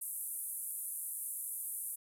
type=band-pass noise; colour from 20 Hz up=pink; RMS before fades=-41 dBFS; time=0.01-1.96 s; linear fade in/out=10 ms; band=9300 to 13000 Hz; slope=48 dB/octave; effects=none